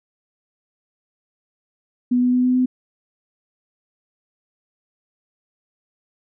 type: tone with pitch steps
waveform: sine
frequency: 246.9 / 248.6 / 250.3 / 252.1 / 253.8 Hz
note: B3 / B3 / B3 / B3 / B3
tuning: 0 / +12 / +23 / +36 / +47 cents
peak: -14 dBFS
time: 2.11-2.66 s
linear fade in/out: 10 ms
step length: 110 ms
effects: none